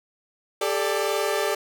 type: chord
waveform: sawtooth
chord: G suspended second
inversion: none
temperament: equal with one note detuned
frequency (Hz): 398.6 / 440 / 587.3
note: G4 / A4 / D5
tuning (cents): +29 / 0 / 0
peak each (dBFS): -23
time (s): 0.61-1.55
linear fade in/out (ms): 5
effects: none